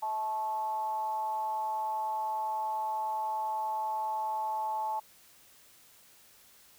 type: tone with frequency modulation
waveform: sine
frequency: 870 Hz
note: A5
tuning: 20 cents flat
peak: -30 dBFS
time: 0.02-5 s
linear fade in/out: 10 ms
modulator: 224 Hz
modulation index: 0.43
effects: white hiss -59 dBFS RMS until 6.78 s